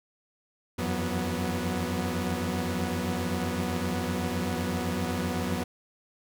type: tone cluster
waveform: sawtooth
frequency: 86.3 / 94.1 / 166.4 / 184.5 / 244.8 Hz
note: F2 / F#2 / E3 / F#3 / B3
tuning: -20 / +30 / +17 / -5 / -15 cents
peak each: -31 / -33 / -34 / -29 / -28 dBFS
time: 0.78-5.64 s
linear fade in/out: 10 ms
effects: none